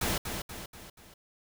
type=noise with echo; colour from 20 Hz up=pink; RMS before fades=-30 dBFS; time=0.01-0.18 s; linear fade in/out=5 ms; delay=240 ms; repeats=4; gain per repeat=-6 dB; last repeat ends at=1.14 s; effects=none